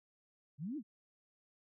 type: exponential two-way sweep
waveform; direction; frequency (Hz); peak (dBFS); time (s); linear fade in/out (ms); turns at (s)
sine; up then down; 130.81 to 326.2 to 184.5; -38; 0.58-0.83; 50; 0.77
effects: none